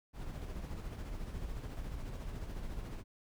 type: noise with tremolo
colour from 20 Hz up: brown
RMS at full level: -40 dBFS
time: 0.13-3.04 s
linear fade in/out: 50 ms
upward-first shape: sine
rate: 14 Hz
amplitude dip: 40%
effects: none

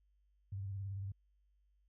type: tone with vibrato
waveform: sine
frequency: 98 Hz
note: G2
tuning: in tune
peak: -39 dBFS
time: 0.52-1.12 s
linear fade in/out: 5 ms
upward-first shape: square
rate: 18 Hz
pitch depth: 48 cents each way
effects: added 50 Hz sine -70 dBFS peak until 1.88 s

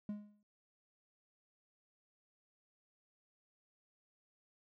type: tone with exponential decay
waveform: triangle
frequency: 207.7 Hz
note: G#3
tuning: in tune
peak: -34 dBFS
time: 0.09-0.43 s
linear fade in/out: 2 ms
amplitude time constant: 72 ms
effects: none

